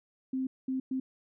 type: tone bursts at uneven times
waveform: sine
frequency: 261.6 Hz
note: C4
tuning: in tune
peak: -29 dBFS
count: 3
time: 0.33-0.47 / 0.68-0.8 / 0.91-1 s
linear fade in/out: 5 ms
effects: none